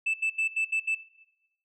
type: tone bursts at uneven times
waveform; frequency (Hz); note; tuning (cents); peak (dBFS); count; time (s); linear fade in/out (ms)
sine; 2637; E7; 0; -22; 6; 0.06-0.14 / 0.22-0.3 / 0.38-0.48 / 0.56-0.65 / 0.72-0.8 / 0.87-0.95; 10
effects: noise-tail reverb RT60 0.9 s tail -17 dB re dry + tanh soft clip ceiling -22 dBFS